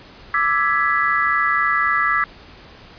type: chord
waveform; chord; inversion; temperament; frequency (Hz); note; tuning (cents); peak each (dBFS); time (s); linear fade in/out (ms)
sine; E dominant seventh; third; equal with one note detuned; 1174.7 / 1318.5 / 1673.7 / 1975.5; D6 / E6 / G#6 / B6; 0 / 0 / +13 / 0; -21; 0.34-2.24; 2
effects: pink hiss -43 dBFS RMS until 2.98 s + resampled to 11025 Hz